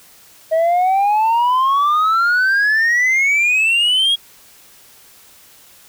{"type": "exponential sweep", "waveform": "sine", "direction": "up", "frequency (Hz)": [634, 3322], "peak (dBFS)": -9, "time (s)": [0.51, 4.16], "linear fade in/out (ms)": 20, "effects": ["tanh soft clip ceiling -11 dBFS", "white hiss -46 dBFS RMS until 5.88 s"]}